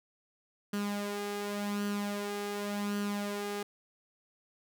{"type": "tone with flanger", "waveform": "sawtooth", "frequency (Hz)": 204.3, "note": "G#3", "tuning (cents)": -28, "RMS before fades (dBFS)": -35, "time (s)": [0.73, 3.63], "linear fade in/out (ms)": 5, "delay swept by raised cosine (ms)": [0.66, 2.56], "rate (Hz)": 0.89, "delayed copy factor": 0.55, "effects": []}